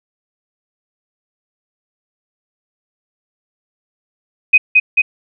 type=tone with echo; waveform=sine; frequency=2508 Hz; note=D#7; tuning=13 cents sharp; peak=-3 dBFS; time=4.53-4.58 s; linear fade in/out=10 ms; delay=220 ms; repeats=2; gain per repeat=-2 dB; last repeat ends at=5.02 s; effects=none